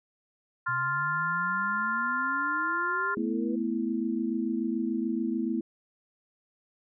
harmonic tone, 349.2 Hz, F4, in tune, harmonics 3 / 4 / 5, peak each -31 / -28 / -37 dBFS, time 0.66-3.15 s, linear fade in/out 10 ms
sine exponential sweep, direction up, 123.47 to 493.9 Hz, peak -37 dBFS, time 0.68-3.56 s, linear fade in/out 10 ms
sine chord, A suspended second, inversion none, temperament equal, 220 / 246.9 / 329.6 Hz, A3 / B3 / E4, 0 / 0 / 0 cents, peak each -31 dBFS, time 3.17-5.61 s, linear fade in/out 2 ms
effects none

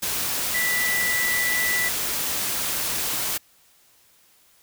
sine tone in noise, 1973 Hz, B6, 2 cents flat, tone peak -22 dBFS, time 0.54-1.89 s, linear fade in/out 10 ms, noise white, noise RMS -26 dBFS, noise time 0.02-3.38 s, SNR +1 dB, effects white hiss -58 dBFS RMS until 4.62 s

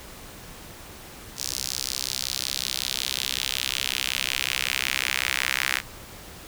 sawtooth tone with high-pass filter sweep, 65.41 Hz, C2, in tune, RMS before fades -28 dBFS, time 1.36-5.82 s, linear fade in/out 50 ms, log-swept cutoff 5400 to 1900 Hz, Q 2, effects pink hiss -43 dBFS RMS until 6.47 s

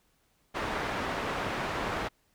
white low-pass noise, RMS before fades -33 dBFS, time 0.54-2.09 s, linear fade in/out 20 ms, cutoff 1500 Hz, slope 12 dB/octave, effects pink hiss -70 dBFS RMS until 2.34 s

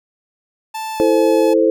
45% pulse tone with pitch glide, 880 to 856.9 Hz, A5 to A5, 0 to -46 cents, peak -23 dBFS, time 0.74-1.54 s, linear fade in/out 10 ms, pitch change -46 cents, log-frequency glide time 0.94-1.06 s
sine chord, A minor, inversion second, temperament equal, 329.6 / 440 / 523.3 Hz, E4 / A4 / C5, 0 / 0 / 0 cents, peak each -15 dBFS, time 1-1.7 s, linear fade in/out 0 ms
effects none

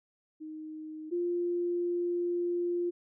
sine tone pair in turn, 311.4 / 349.5 Hz, D#4 / F4, +2 / +1 cents, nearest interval major second, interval 199 cents, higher second, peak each -39 / -28 dBFS, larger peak second, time 0.4-1.11 / 1.11-2.91 s, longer second, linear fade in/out 20 ms, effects none

